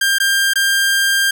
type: tone with dropouts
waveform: sawtooth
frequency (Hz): 1595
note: G6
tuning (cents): +30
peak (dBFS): -9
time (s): 0.01-1.31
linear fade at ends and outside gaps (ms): 5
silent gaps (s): 0.185-0.2 / 0.536-0.556
effects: none